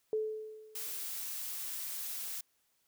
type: tone with exponential decay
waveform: sine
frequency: 433.7 Hz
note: A4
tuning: 25 cents flat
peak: -28 dBFS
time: 0.13-1.05 s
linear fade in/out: 1 ms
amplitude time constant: 200 ms
type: noise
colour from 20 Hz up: blue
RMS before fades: -40 dBFS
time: 0.75-2.41 s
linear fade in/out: 5 ms
effects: white hiss -75 dBFS RMS until 2.87 s